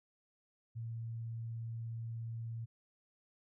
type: tone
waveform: sine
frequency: 114.6 Hz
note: A#2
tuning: 29 cents flat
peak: -39 dBFS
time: 0.75-2.66 s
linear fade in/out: 20 ms
effects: none